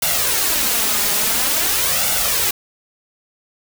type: noise with flanger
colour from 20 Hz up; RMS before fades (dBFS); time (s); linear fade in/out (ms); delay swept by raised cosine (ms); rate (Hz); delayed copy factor
white; -18; 0.02-2.51; 5; 1.4 to 4.9; 0.48; +0.6
effects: none